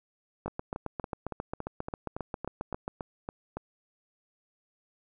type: two click trains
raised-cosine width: 1 ms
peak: -19 / -21 dBFS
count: 19 / 12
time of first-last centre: 0.46-2.879 / 0.48-3.57 s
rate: 7.44 / 3.56 Hz
effects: none